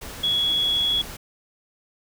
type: tone in noise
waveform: sine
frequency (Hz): 3357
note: G#7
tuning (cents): +18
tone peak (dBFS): -19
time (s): 0.23-1.02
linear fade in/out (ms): 10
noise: pink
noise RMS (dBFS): -37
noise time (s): 0.01-1.17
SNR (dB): +15
effects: none